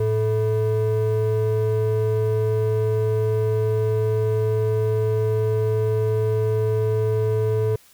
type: ring-modulated tone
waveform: triangle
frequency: 272.7 Hz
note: C#4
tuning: 28 cents flat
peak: -13 dBFS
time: 0-7.76 s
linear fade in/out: 5 ms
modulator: 163 Hz
effects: white hiss -53 dBFS RMS until 7.93 s